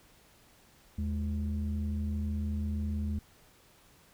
sine tone pair together, 79 / 210.8 Hz, D#2 / G#3, +27 / +26 cents, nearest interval octave + perfect fourth, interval 1699 cents, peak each -30 / -34 dBFS, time 0.98-3.19 s, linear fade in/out 5 ms, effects tanh soft clip ceiling -25 dBFS + pink hiss -61 dBFS RMS until 4.13 s

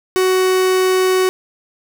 45% pulse tone, 372.8 Hz, F#4, 13 cents sharp, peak -12 dBFS, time 0.16-1.29 s, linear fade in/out 0 ms, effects none

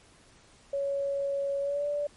sine tone with pitch glide, 558 to 582.4 Hz, C#5 to D5, +11 to -15 cents, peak -27 dBFS, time 0.73-2.07 s, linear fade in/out 5 ms, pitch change +74 cents, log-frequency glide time 1.6-1.87 s, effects pink hiss -58 dBFS RMS until 2.16 s + MP3 48 kbps

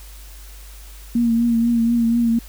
sine tone with vibrato, 233.1 Hz, A#3, in tune, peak -14 dBFS, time 1.15-2.39 s, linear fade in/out 5 ms, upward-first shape triangle, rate 4.1 Hz, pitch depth 41 cents each way, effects added 50 Hz sine -37 dBFS peak until 2.48 s + white hiss -45 dBFS RMS until 2.48 s

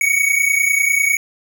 square tone pair together, 2222 / 2252 Hz, C#7 / C#7, +4 / +27 cents, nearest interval unison, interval 23 cents, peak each -17 dBFS, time 0.01-1.17 s, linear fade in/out 2 ms, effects none

